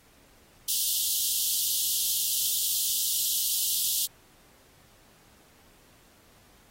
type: high-pass noise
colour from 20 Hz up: white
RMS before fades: -27 dBFS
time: 0.68-4.06 s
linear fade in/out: 5 ms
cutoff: 2900 Hz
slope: 96 dB/octave
effects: pink hiss -59 dBFS RMS until 6.7 s + AAC 48 kbps